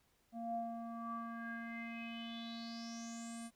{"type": "tone with low-pass filter sweep", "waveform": "square", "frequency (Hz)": 231, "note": "A#3", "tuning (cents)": -16, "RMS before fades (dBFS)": -45, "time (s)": [0.32, 3.51], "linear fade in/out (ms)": 50, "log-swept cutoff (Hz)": [570, 9500], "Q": 8.1, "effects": ["pink hiss -75 dBFS RMS until 3.55 s"]}